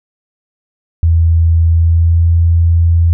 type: tone with pitch glide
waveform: sine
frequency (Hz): 82.7 to 84.1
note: E2 to E2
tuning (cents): +6 to +35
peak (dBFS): -6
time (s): 1.03-3.13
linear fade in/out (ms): 0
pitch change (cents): +29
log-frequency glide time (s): 1.69-2.28
effects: none